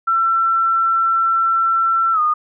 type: tone with pitch glide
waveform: sine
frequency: 1345 to 1226.3 Hz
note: E6 to D#6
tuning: +34 to -26 cents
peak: -13 dBFS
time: 0.07-2.34 s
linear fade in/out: 10 ms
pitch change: -160 cents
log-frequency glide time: 2.13-2.2 s
effects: none